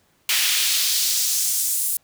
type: noise with high-pass filter sweep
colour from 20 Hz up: pink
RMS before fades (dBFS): -21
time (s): 0.29-1.97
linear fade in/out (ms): 2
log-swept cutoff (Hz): 2400 to 10000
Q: 1.3
effects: pink hiss -62 dBFS RMS until 2.03 s + high-pass 60 Hz 12 dB/octave